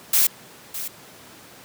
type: noise with echo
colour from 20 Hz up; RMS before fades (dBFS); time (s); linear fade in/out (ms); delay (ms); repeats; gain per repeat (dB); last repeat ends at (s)
blue; -17; 0.13-0.27; 5; 610; 1; -13; 0.88
effects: pink hiss -45 dBFS RMS until 1.64 s + high-pass 150 Hz 12 dB/octave